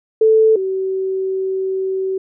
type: tone pair in turn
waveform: sine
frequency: 440 / 380.7 Hz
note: A4 / F#4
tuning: 0 / +49 cents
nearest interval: minor third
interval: 251 cents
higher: first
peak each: -8 / -17 dBFS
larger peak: first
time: 0.21-0.56 / 0.56-2.18 s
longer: second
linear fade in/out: 5 ms
effects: none